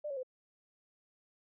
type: tone with pitch steps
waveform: sine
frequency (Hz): 596 / 552.9 / 512.9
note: D5 / C#5 / C5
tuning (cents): +25 / -5 / -35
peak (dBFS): -36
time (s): 0.04-0.232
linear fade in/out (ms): 10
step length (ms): 64
effects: none